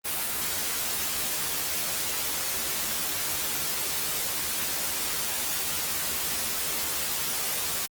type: noise with comb filter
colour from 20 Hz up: white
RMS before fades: -29 dBFS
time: 0.04-7.87 s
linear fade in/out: 20 ms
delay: 13 ms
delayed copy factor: +0.9
effects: Opus 24 kbps